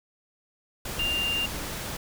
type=tone in noise; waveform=sine; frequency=2794 Hz; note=F7; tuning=in tune; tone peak=-25 dBFS; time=0.99-1.46 s; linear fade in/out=5 ms; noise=pink; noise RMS=-34 dBFS; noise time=0.85-1.97 s; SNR=+6 dB; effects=none